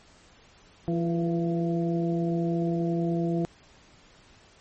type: harmonic tone with a mistuned harmonic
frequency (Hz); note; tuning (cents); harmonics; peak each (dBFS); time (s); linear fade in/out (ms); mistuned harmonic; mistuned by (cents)
169.3; E3; +46; 1 / 2 / 3 / 4; -26 / -28 / -37 / -35; 0.88-3.45; 0; 3; -47
effects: pink hiss -56 dBFS RMS until 4.6 s + MP3 32 kbps